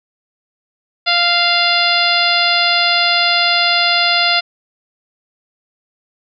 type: harmonic tone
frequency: 696 Hz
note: F5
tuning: 6 cents flat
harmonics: 1 / 2 / 3 / 4 / 5 / 6 / 7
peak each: -19 / -19 / -19 / -19 / -19 / -19 / -19 dBFS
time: 1.06-4.41 s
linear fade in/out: 20 ms
effects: none